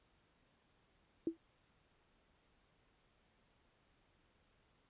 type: tone with exponential decay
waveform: sine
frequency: 329.6 Hz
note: E4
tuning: in tune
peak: -29 dBFS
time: 1.27-1.37 s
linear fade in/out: 2 ms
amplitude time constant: 20 ms
effects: pink hiss -74 dBFS RMS until 4.89 s + resampled to 8000 Hz